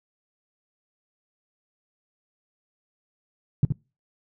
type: tone with echo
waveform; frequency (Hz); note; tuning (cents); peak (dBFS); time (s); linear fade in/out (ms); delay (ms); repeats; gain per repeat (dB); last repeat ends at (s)
sine; 138.59; C#3; 0; -13; 3.63-3.65; 2; 73; 1; -6; 3.723
effects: noise-tail reverb RT60 0.3 s tail -24 dB re dry